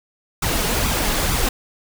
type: noise with flanger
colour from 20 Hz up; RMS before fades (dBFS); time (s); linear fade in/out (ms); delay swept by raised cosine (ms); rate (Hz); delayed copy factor
pink; -20; 0.42-1.49; 5; 0.82 to 4.92; 2.2; +0.6
effects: none